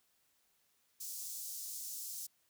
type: high-pass noise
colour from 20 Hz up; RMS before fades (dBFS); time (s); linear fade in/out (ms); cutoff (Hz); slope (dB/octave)
pink; -44; 1-2.27; 10; 5700; 24
effects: white hiss -75 dBFS RMS until 2.49 s